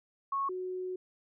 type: tone pair in turn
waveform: sine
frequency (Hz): 1100 / 368.2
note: C#6 / F#4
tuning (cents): -14 / -8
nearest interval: octave + perfect fifth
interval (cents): 1894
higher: first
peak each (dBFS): -29 / -34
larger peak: first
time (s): 0.32-0.49 / 0.49-0.96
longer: second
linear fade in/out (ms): 5
effects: none